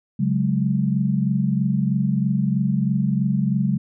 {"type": "chord", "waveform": "sine", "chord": "C# suspended fourth", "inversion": "none", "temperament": "just", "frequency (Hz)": [138.59, 184.79, 207.9], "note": ["C#3", "F#3", "G#3"], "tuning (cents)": [0, -2, 2], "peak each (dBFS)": -22, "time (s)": [0.19, 3.78], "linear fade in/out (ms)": 10, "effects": []}